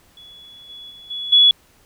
sine tone with level steps, 3392 Hz, G#7, 36 cents sharp, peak -40 / -35 / -39 / -25 / -8 dBFS, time 0.17-1.51 s, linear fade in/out 2 ms, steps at 0.69 / 0.9 / 1.1 / 1.32 s, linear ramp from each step 10 ms, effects pink hiss -55 dBFS RMS until 1.85 s

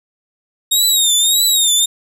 20% pulse tone with vibrato, 3729 Hz, A#7, in tune, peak -5 dBFS, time 0.71-1.86 s, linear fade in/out 10 ms, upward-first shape triangle, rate 1.7 Hz, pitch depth 120 cents each way, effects none

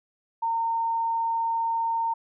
sine tone, 915 Hz, A#5, 32 cents flat, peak -23 dBFS, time 0.42-2.14 s, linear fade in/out 10 ms, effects none

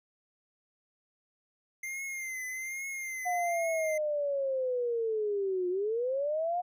square tone with vibrato, 2093 Hz, C7, in tune, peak -36 dBFS, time 1.83-3.98 s, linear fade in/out 5 ms, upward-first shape triangle, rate 1.2 Hz, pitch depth 71 cents each way
sine linear two-way sweep, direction down then up, 725 to 353.8 to 725 Hz, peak -28 dBFS, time 3.25-6.62 s, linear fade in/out 20 ms, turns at 5.69 s
effects none

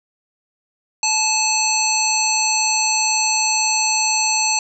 harmonic tone with a mistuned harmonic, 869 Hz, A5, 22 cents flat, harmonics 1 / 3 / 5 / 7 / 9, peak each -22 / -22 / -22 / -22 / -22 dBFS, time 1.03-4.59 s, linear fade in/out 2 ms, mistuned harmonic 9, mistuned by -63 cents, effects none

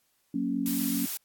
sine chord, F# major, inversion none, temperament equal, 185 / 233.1 / 277.2 Hz, F#3 / A#3 / C#4, 0 / 0 / 0 cents, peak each -34 / -31 / -29 dBFS, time 0.34-1.06 s, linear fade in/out 5 ms
blue noise, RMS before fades -33 dBFS, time 0.66-1.17 s, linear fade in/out 0 ms
effects white hiss -71 dBFS RMS until 1.24 s + AAC 64 kbps

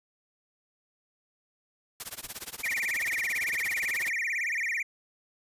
white noise with tremolo, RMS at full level -36 dBFS, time 2-4.09 s, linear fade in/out 0 ms, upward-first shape sine, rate 17 Hz, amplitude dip 95%
brown noise with exponential decay, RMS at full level -44 dBFS, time 2.24-2.36 s, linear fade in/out 2 ms, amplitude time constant 26 ms
triangle tone with vibrato, 2093 Hz, C7, in tune, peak -26 dBFS, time 2.63-4.83 s, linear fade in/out 10 ms, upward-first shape sine, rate 18 Hz, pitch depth 250 cents each way
effects resampled to 32000 Hz

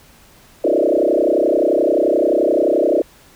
sine tone with frequency modulation, 466.2 Hz, A#4, in tune, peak -12 dBFS, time 0.64-3.02 s, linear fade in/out 5 ms, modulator 31.5 Hz, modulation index 5.1, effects pink hiss -48 dBFS RMS until 3.35 s

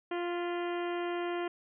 harmonic tone with a mistuned harmonic, 349.2 Hz, F4, in tune, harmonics 1 / 2 / 3 / 4 / 5 / 6 / 7 / 8 / 9, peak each -33 / -39 / -43 / -45 / -47 / -49 / -50 / -51 / -52 dBFS, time 0.11-1.48 s, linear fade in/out 5 ms, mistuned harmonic 6, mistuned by -47 cents, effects none

